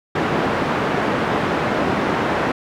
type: band-pass noise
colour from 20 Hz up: pink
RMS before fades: -20 dBFS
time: 0.15-2.52 s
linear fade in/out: 5 ms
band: 180 to 1700 Hz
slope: 12 dB/octave
effects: none